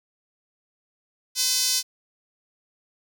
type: tone with high-pass filter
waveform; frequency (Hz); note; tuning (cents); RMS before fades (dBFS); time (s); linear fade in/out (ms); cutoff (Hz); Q
sawtooth; 509; C5; -48; -23; 1.35-1.83; 50; 5000; 2.1
effects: none